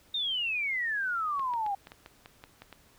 sine exponential sweep, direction down, 3729 to 778 Hz, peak -28 dBFS, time 0.14-1.75 s, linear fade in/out 5 ms
clicks, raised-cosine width 0.3 ms, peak -29 dBFS, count 10, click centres 1.395 / 1.537 / 1.664 / 1.871 / 1.919 / 2.061 / 2.259 / 2.439 / 2.62 / 2.727 s
effects pink hiss -61 dBFS RMS until 2.98 s

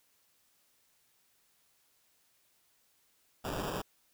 blue noise with sample-and-hold, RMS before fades -37 dBFS, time 3.44-3.82 s, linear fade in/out 10 ms, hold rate 2100 Hz, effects white hiss -71 dBFS RMS until 4.13 s

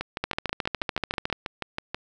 two click trains, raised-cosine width 0.3 ms, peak -10 / -13 dBFS, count 16 / 13, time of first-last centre 0.24-1.327 / 0.01-1.945 s, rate 13.8 / 6.2 Hz, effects none

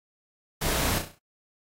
pink noise with echo, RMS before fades -28 dBFS, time 0.61-0.99 s, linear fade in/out 10 ms, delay 33 ms, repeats 6, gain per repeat -6 dB, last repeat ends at 1.188 s, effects AAC 48 kbps

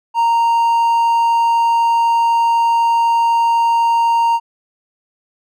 triangle tone, 928 Hz, A#5, 8 cents flat, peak -9 dBFS, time 0.14-4.4 s, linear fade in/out 50 ms, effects none

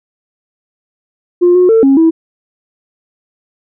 sine tone with pitch steps, 353.2 / 362.1 / 449 / 272.3 / 325.8 Hz, F4 / F#4 / A4 / C#4 / E4, +20 / -37 / +35 / -31 / -20 cents, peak -3 dBFS, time 1.41-2.11 s, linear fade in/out 20 ms, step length 140 ms, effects tanh soft clip ceiling -1 dBFS

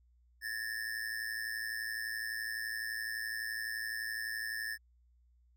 square ring-modulated tone, 1760 Hz, A6, in tune, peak -34 dBFS, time 0.41-4.78 s, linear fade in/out 50 ms, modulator 55.9 Hz, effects added 60 Hz sine -64 dBFS peak until 5.56 s

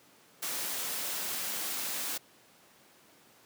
white noise, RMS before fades -35 dBFS, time 0.42-2.18 s, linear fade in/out 10 ms, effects pink hiss -60 dBFS RMS until 3.45 s + high-pass 200 Hz 12 dB/octave

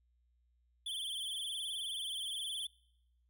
square tone with vibrato, 3288 Hz, G#7, 18 cents flat, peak -38 dBFS, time 0.86-2.67 s, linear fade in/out 5 ms, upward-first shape sine, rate 19 Hz, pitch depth 110 cents each way, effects noise-tail reverb RT60 0.9 s tail -26 dB re dry + added 60 Hz sine -70 dBFS peak until 3.29 s

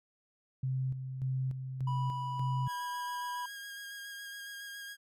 sine tone with tremolo, 130.81 Hz, C3, in tune, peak -30 dBFS, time 0.63-2.68 s, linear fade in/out 5 ms, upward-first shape square, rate 1.7 Hz, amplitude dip 55%
triangle tone, 982 Hz, B5, 10 cents flat, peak -34 dBFS, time 1.87-3.46 s, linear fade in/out 5 ms
sawtooth tone with vibrato, 1630 Hz, G#6, 33 cents flat, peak -39 dBFS, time 2.66-4.97 s, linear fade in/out 50 ms, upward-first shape square, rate 7.2 Hz, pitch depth 14 cents each way
effects none

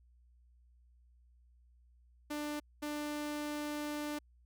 sawtooth tone bursts at uneven times, 296.6 Hz, D4, 17 cents sharp, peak -33 dBFS, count 2, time 2.3-2.6 / 2.82-4.19 s, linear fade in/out 10 ms, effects added 60 Hz sine -62 dBFS peak until 4.45 s

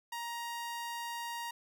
sawtooth tone, 940 Hz, A#5, 14 cents sharp, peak -34 dBFS, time 0.12-1.51 s, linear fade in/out 5 ms, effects none

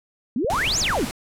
sine exponential two-way sweep, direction up then down, 213.7 to 7459 to 213.7 Hz, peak -20 dBFS, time 0.36-1.05 s, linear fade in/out 2 ms, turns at 0.79 s
clicks, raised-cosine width 5 ms, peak -20 dBFS, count 9, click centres 0.446 / 0.536 / 0.675 / 0.713 / 0.75 / 0.818 / 0.903 / 0.981 / 1.031 s
pink noise, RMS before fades -30 dBFS, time 0.5-1.11 s, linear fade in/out 0 ms
effects low-pass 12000 Hz 12 dB/octave

